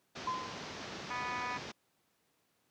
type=low-pass noise; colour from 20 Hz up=pink; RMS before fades=-43 dBFS; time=0.15-1.72 s; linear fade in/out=10 ms; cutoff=6200 Hz; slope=48 dB/octave
type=tone with exponential decay; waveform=sine; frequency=1026 Hz; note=C6; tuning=34 cents flat; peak=-30 dBFS; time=0.27-0.78 s; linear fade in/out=5 ms; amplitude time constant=110 ms
type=harmonic tone; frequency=246.9 Hz; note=B3; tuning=in tune; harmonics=3 / 4 / 5 / 6 / 7 / 8 / 9 / 10; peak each=-48 / -39 / -43 / -55 / -45 / -49 / -47 / -47 dBFS; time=1.1-1.58 s; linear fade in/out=10 ms
effects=pink hiss -75 dBFS RMS until 2.7 s + high-pass 150 Hz 12 dB/octave